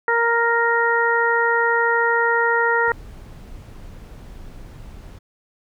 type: harmonic tone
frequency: 466.2 Hz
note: A#4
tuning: in tune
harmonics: 1 / 2 / 3 / 4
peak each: -21 / -21 / -21 / -21 dBFS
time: 0.08-2.92 s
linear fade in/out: 2 ms
type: noise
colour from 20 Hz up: brown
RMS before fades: -38 dBFS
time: 2.87-5.19 s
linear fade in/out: 10 ms
effects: none